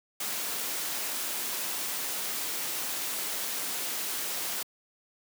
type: noise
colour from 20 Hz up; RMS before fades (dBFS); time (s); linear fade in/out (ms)
white; -33; 0.2-4.63; 5
effects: high-pass 200 Hz 12 dB/octave